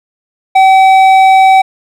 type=tone with hard clipping; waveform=sine; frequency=765 Hz; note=G5; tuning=42 cents flat; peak=-4 dBFS; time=0.55-1.62 s; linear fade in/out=10 ms; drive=8 dB; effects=none